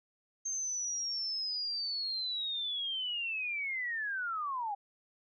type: linear sweep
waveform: sine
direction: down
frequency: 6380 to 784 Hz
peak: -33 dBFS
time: 0.45-4.75 s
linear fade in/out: 10 ms
effects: none